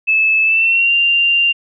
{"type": "tone with pitch glide", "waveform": "sine", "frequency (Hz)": [2612, 2783], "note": ["E7", "F7"], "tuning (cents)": [-17, -7], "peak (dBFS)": -10, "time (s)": [0.07, 1.53], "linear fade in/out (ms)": 20, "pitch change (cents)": 110, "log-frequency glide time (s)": [0.43, 0.93], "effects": []}